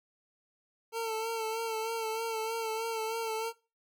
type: tone with vibrato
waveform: 25% pulse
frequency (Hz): 448.7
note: A4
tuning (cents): +34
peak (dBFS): -28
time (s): 0.92-3.53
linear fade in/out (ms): 50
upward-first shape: sine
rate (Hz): 3.2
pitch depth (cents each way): 37
effects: noise-tail reverb RT60 0.3 s tail -20 dB re dry